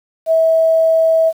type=tone; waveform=sine; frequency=649 Hz; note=E5; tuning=27 cents flat; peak=-9 dBFS; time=0.26-1.33 s; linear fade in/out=50 ms; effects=7-bit